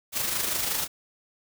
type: noise with amplitude modulation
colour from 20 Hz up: white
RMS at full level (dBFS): -26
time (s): 0.12-0.88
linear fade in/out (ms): 50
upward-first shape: sine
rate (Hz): 25.6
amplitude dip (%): 45
effects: none